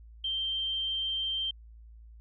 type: tone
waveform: sine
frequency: 3143 Hz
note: G7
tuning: 4 cents sharp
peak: -29 dBFS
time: 0.24-1.51 s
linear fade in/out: 5 ms
effects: added 56 Hz sine -48 dBFS peak until 2.2 s